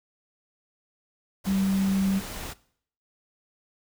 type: tone in noise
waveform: sine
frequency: 193.3 Hz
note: G3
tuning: 24 cents flat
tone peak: -22 dBFS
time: 1.46-2.2 s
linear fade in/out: 20 ms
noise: pink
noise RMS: -37 dBFS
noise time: 1.44-2.54 s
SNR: +12 dB
effects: noise-tail reverb RT60 0.6 s tail -20 dB re dry